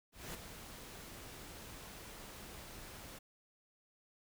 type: noise with ADSR envelope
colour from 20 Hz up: pink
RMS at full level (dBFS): -44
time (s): 0.12-3.19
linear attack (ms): 220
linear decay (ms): 17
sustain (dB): -7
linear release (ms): 11
effects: none